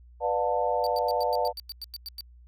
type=chord; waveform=sine; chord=B half-diminished seventh; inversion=none; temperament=just; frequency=493.9 / 592.7 / 711.2 / 889 Hz; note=B4 / D5 / F5 / A5; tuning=0 / +16 / +31 / +18 cents; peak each=-29 dBFS; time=0.2-1.53 s; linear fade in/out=50 ms
type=tone bursts; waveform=45% pulse; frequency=4616 Hz; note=D8; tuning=31 cents flat; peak=-34 dBFS; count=12; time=0.84-2.208 s; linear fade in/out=0 ms; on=26 ms; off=96 ms
effects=added 60 Hz sine -49 dBFS peak until 2.47 s